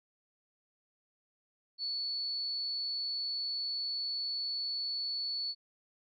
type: tone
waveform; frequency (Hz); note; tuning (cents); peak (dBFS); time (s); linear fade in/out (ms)
sine; 4435; C#8; 0; -33; 1.78-5.55; 50
effects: none